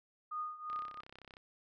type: tone with tremolo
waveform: sine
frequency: 1231 Hz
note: D#6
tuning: 19 cents flat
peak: -35 dBFS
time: 0.31-1.01 s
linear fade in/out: 10 ms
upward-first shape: triangle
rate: 2.8 Hz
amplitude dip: 85%
type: click train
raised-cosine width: 0.3 ms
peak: -36 dBFS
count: 23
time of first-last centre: 0.7-1.369 s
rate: 32.9 Hz
effects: none